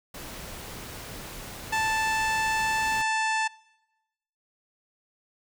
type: noise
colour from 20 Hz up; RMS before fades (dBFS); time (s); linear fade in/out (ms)
pink; -40; 0.14-3.02; 5
type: harmonic tone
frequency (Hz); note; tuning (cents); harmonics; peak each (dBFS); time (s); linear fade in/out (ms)
880; A5; 0; 1 / 2 / 3 / 4 / 5 / 6 / 7 / 8 / 9 / 10; -26 / -28 / -32 / -40 / -41 / -43 / -44 / -42 / -47 / -45; 1.72-3.48; 10
effects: noise-tail reverb RT60 1.0 s tail -23 dB re dry